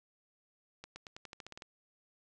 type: accelerating click train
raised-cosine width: 0.2 ms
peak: -29 dBFS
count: 11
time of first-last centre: 0.84-1.622 s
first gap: 120 ms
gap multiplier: 0.9
effects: resampled to 24000 Hz